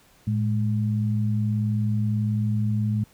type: tone pair together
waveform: sine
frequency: 110.98 / 209.5 Hz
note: A2 / G#3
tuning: +15 / +15 cents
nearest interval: major seventh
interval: 1100 cents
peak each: -22 / -26 dBFS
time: 0.27-3.04 s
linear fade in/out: 5 ms
effects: pink hiss -57 dBFS RMS until 3.13 s